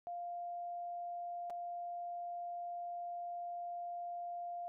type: tone with dropouts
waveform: sine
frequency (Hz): 698.5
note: F5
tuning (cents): 0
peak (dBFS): -40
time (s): 0.07-4.68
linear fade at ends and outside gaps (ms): 0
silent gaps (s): 1.499-1.504
effects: none